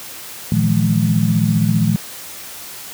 sine tone cluster, 114.5 / 158 / 173.3 / 212.5 Hz, A#2 / D#3 / F3 / G#3, -31 / +27 / -13 / +40 cents, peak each -18 dBFS, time 0.52-1.96 s, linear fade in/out 0 ms, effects white hiss -33 dBFS RMS until 2.93 s + high-pass 60 Hz 12 dB/octave

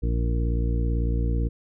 harmonic tone, 58 Hz, A#1, 8 cents flat, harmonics 1 / 2 / 3 / 4 / 5 / 6 / 8, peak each -22 / -29 / -34 / -38 / -35 / -40 / -37 dBFS, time 0.02-1.49 s, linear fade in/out 20 ms, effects none

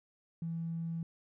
triangle tone with tanh clipping, 165.8 Hz, E3, 10 cents sharp, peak -34 dBFS, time 0.42-1.03 s, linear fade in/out 2 ms, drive 2 dB, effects none

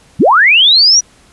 sine linear sweep, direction up, 95.7 to 5920 Hz, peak -4 dBFS, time 0.19-1.01 s, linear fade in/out 20 ms, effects pink hiss -46 dBFS RMS until 1.32 s + resampled to 24000 Hz

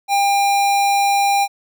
square tone, 800 Hz, G5, 35 cents sharp, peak -14 dBFS, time 0.08-1.48 s, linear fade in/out 50 ms, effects none

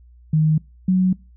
sine tone pair in turn, 155.56 / 185.34 Hz, D#3 / F#3, 0 / +3 cents, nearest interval minor third, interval 303 cents, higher second, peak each -13 dBFS, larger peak neither, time 0.33-0.58 / 0.88-1.13 s, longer neither, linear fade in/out 5 ms, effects noise-tail reverb RT60 0.3 s tail -25 dB re dry + added 60 Hz sine -45 dBFS peak until 1.36 s

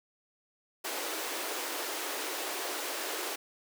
pink high-pass noise, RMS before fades -36 dBFS, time 0.84-3.36 s, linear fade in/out 10 ms, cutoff 310 Hz, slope 48 dB/octave, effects none

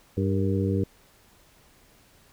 harmonic tone with a mistuned harmonic, 98 Hz, G2, in tune, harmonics 1 / 2 / 3 / 4 / 5, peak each -25 / -28 / -30 / -31 / -32 dBFS, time 0.17-0.84 s, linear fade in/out 5 ms, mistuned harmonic 5, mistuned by -60 cents, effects pink hiss -58 dBFS RMS until 2.32 s

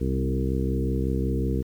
harmonic tone with a mistuned harmonic, 65.41 Hz, C2, in tune, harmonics 1 / 2 / 3 / 4 / 5 / 6 / 7, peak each -26 / -29 / -31 / -32 / -33 / -34 / -34 dBFS, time 0-1.63 s, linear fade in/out 20 ms, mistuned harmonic 3, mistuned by +16 cents, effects 9-bit

